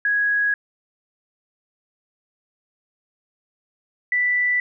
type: tone pair in turn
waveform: sine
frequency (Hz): 1661.2 / 1975.5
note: G#6 / B6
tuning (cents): 0 / 0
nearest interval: minor third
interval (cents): 300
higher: second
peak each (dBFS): -17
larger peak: neither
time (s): 0.05-0.54 / 4.12-4.6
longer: first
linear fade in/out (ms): 2
effects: none